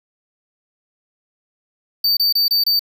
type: tone bursts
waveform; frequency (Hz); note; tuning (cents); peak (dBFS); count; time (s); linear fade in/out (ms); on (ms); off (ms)
square; 4600; D8; -37; -14; 5; 2.04-2.794; 5; 130; 26
effects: none